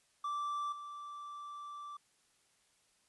triangle tone with level steps, 1169 Hz, D6, 8 cents flat, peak -33 / -42 dBFS, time 0.24-1.97 s, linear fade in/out 5 ms, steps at 0.72 s, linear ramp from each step 5 ms, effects white hiss -72 dBFS RMS until 3.08 s + resampled to 24000 Hz

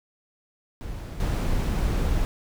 brown noise with level steps, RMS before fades -34 / -24 dBFS, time 0.81-2.25 s, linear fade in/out 0 ms, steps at 1.2 s, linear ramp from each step 2 ms, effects none

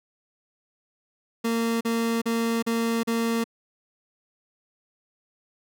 30% pulse tone bursts, 229.7 Hz, A#3, 25 cents flat, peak -20 dBFS, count 5, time 1.44-3.442 s, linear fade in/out 10 ms, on 370 ms, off 38 ms, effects none

